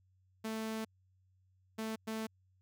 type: tone bursts at uneven times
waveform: sawtooth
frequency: 220.8 Hz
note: A3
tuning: 6 cents sharp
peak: -33 dBFS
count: 3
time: 0.44-0.85 / 1.78-1.96 / 2.07-2.27 s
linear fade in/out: 10 ms
effects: added 93 Hz sine -68 dBFS peak until 2.61 s